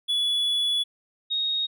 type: tone pair in turn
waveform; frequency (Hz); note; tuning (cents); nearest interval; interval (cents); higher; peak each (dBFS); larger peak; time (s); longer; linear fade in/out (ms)
triangle / sine; 3412 / 3744; G#7 / A#7; +46 / +7; major second; 161; second; -20 / -23; first; 0.08-0.84 / 1.3-1.67; first; 20
effects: none